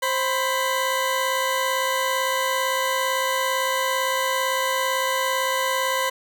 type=tone pair together; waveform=20% pulse; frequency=526.9 / 996 Hz; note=C5 / B5; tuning=+12 / +14 cents; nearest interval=major seventh; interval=1102 cents; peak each=-19 dBFS; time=0.02-6.1 s; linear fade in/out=10 ms; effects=none